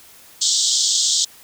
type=band-pass noise; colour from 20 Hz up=white; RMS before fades=-18 dBFS; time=0.41-1.25 s; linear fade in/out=10 ms; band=3200 to 7900 Hz; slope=96 dB/octave; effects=white hiss -46 dBFS RMS until 1.43 s